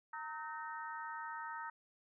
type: harmonic tone with a mistuned harmonic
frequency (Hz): 307.2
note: D#4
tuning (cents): -22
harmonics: 3 / 4 / 5 / 6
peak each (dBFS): -45 / -47 / -49 / -51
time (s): 0.13-1.7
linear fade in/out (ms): 5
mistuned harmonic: 4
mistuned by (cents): +70
effects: none